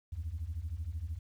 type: beating tone pair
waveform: sine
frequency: 73.42 / 86.42 Hz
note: D2 / F2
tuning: 0 / -18 cents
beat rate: 13 Hz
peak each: -38 / -37 dBFS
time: 0.12-1.19 s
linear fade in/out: 10 ms
effects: tanh soft clip ceiling -30 dBFS + 11-bit